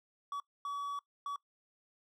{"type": "tone bursts at uneven times", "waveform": "triangle", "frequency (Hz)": 1137, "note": "C#6", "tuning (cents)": 44, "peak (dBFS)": -34, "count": 3, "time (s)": [[0.32, 0.4], [0.65, 0.99], [1.26, 1.36]], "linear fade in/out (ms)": 2, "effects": ["noise-tail reverb RT60 0.1 s tail -22 dB re dry"]}